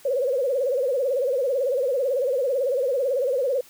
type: tone with vibrato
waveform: sine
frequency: 523.3 Hz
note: C5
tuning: in tune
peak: -20 dBFS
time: 0.05-3.61 s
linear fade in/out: 5 ms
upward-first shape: sine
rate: 18 Hz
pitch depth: 140 cents each way
effects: white hiss -51 dBFS RMS until 3.69 s